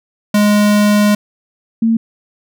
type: tone pair in turn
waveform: square / sine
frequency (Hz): 207.7 / 226.6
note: G#3 / A#3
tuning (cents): 0 / -49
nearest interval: major second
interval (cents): 151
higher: second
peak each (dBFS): -9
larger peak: neither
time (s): 0.34-1.15 / 1.82-1.97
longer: first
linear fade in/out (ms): 5
effects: none